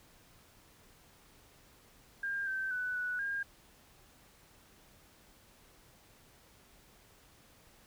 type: tone with pitch steps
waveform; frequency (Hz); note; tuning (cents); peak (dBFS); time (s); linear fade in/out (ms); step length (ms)
sine; 1603 / 1550 / 1493 / 1478 / 1614; G6 / G6 / F#6 / F#6 / G#6; +38 / -20 / +15 / -2 / -50; -33; 2.23-3.43; 5; 240
effects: pink hiss -62 dBFS RMS until 7.86 s